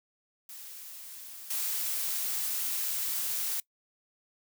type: noise with level steps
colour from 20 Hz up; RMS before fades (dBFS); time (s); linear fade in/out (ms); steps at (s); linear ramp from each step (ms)
blue; -45 / -32; 0.49-3.6; 2; 1.5; 5
effects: noise-tail reverb RT60 0.1 s tail -22 dB re dry